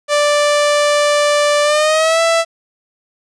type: tone with pitch glide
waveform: sawtooth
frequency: 587.3 to 663 Hz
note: D5 to E5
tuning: 0 to +10 cents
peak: -7 dBFS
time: 0.08-2.45 s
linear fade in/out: 50 ms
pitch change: +210 cents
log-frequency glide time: 1.63-2.21 s
effects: resampled to 22050 Hz + 8-bit